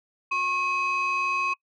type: tone pair together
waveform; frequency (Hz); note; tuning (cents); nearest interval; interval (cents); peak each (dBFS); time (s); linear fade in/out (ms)
sine; 1089.1 / 2537; C#6 / D#7; -31 / +33; octave + minor third; 1464; -24; 0.31-1.54; 10
effects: noise-tail reverb RT60 0.1 s tail -24 dB re dry + tanh soft clip ceiling -20 dBFS